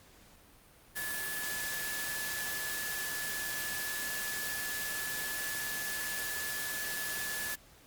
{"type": "tone in noise", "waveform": "sine", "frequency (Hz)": 1720, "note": "A6", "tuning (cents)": -40, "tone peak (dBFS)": -38, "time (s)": [0.95, 7.56], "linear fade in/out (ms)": 20, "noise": "white", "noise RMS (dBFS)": -38, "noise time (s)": [0.95, 7.56], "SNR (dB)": -3, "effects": ["pink hiss -59 dBFS RMS until 7.86 s", "Opus 48 kbps"]}